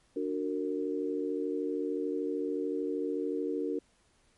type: chord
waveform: sine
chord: D augmented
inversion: none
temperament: just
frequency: 293.7 / 367.1 / 458.9 Hz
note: D4 / F#4 / A#4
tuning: 0 / -14 / -27 cents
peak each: -34 / -35 / -34 dBFS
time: 0.16-3.79 s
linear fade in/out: 5 ms
effects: pink hiss -68 dBFS RMS until 4.37 s + MP3 48 kbps